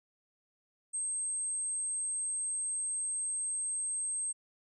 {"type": "tone", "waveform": "sine", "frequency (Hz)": 8372, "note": "C9", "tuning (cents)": 0, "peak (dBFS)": -32, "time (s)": [0.93, 4.33], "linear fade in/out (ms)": 20, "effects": []}